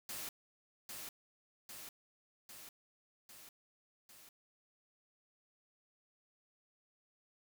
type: noise with echo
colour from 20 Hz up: white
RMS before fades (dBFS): -44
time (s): 0.09-0.29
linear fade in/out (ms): 2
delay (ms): 800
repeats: 5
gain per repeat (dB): -3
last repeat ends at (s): 4.29
effects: none